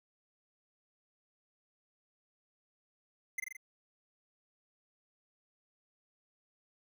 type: tone with echo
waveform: square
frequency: 2066 Hz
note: C7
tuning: 22 cents flat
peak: -33 dBFS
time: 3.38-3.4 s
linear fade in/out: 5 ms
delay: 42 ms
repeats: 4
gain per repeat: -3 dB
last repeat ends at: 3.568 s
effects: none